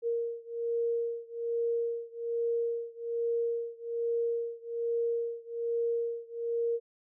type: beating tone pair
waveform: sine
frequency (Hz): 466.2 / 467.4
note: A#4 / A#4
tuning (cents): 0 / +5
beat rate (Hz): 1.2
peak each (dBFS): -32 / -33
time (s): 0.02-6.8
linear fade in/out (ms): 50
effects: none